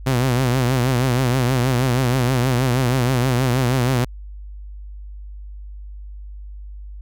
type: tone with vibrato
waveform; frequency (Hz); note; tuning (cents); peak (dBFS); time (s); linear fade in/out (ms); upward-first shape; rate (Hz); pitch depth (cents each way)
sawtooth; 126.5; B2; +42; -12; 0.06-4.05; 10; triangle; 6.3; 120
effects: added 50 Hz sine -32 dBFS peak until 7.01 s